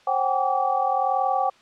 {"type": "tone cluster", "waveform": "sine", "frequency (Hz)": [532, 759, 800, 1152], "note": ["C5", "F#5", "G5", "D6"], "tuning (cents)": [29, 44, 35, -34], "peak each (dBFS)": [-29, -23, -24, -28], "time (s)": [0.07, 1.5], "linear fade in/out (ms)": 5, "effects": ["white hiss -55 dBFS RMS until 1.61 s", "low-pass 4000 Hz 12 dB/octave"]}